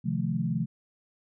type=chord; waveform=sine; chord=F dominant seventh; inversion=second; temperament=equal with one note detuned; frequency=130.81 / 155.56 / 174.61 / 217.3 Hz; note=C3 / Eb3 / F3 / A3; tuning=0 / 0 / 0 / -21 cents; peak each=-32 / -32 / -30 / -32 dBFS; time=0.04-0.66 s; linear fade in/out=20 ms; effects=none